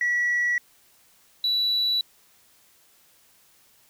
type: tone pair in turn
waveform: sine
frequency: 1938 / 3941 Hz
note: B6 / B7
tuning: -33 / -4 cents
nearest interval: octave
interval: 1229 cents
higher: second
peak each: -19 dBFS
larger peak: neither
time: 0.01-0.58 / 1.44-2.01 s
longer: neither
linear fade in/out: 2 ms
effects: tanh soft clip ceiling -18 dBFS + white hiss -59 dBFS RMS until 3.89 s